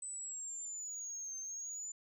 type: exponential two-way sweep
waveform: sine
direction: down then up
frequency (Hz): 8070 to 6272 to 7090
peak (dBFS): -40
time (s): 0.02-1.92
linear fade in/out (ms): 5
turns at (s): 1.38
effects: tanh soft clip ceiling -37 dBFS